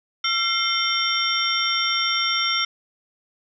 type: tone cluster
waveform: sine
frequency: 1352 / 2117 / 3107 / 3567 / 5560 Hz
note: E6 / C7 / G7 / A7 / F8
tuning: +43 / +20 / -16 / +23 / -9 cents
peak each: -26 dBFS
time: 0.24-2.65 s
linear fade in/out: 5 ms
effects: none